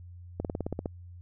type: slowing click train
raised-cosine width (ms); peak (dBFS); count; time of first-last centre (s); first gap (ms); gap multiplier
2; -18; 9; 0.4-0.858; 48; 1.05
effects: added 88 Hz sine -44 dBFS peak until 1.21 s